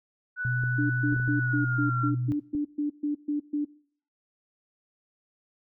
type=tone with pitch glide; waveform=sine; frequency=1484 to 1368.7 Hz; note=F#6 to F6; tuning=+5 to -35 cents; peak=-28 dBFS; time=0.36-2.12 s; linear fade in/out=50 ms; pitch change=-140 cents; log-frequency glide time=1.38-1.97 s
type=tone; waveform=sine; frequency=123.47 Hz; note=B2; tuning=in tune; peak=-26 dBFS; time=0.45-2.32 s; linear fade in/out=0 ms
type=clicks; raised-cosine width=3 ms; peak=-27 dBFS; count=6; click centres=0.637 / 1.126 / 1.164 / 1.199 / 1.278 / 2.55 s
type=tone bursts; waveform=sine; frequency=293.7 Hz; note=D4; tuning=in tune; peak=-24 dBFS; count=12; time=0.78-3.65 s; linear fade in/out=10 ms; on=120 ms; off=130 ms
effects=noise-tail reverb RT60 0.5 s tail -20 dB re dry